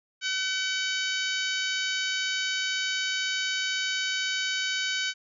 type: harmonic tone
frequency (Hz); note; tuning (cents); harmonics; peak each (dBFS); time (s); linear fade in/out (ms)
758; F#5; +42; 2 / 3 / 4 / 5 / 6 / 7 / 8 / 9; -31 / -34 / -32 / -36 / -36 / -41 / -40 / -41; 0.21-5.14; 50
effects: none